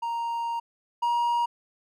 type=tone pair in turn; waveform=triangle; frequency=932.3 / 949.1 Hz; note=A#5 / A#5; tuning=0 / +31 cents; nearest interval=unison; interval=31 cents; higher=second; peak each=-25 / -20 dBFS; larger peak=second; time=0.02-0.6 / 1.02-1.46 s; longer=first; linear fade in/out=10 ms; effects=none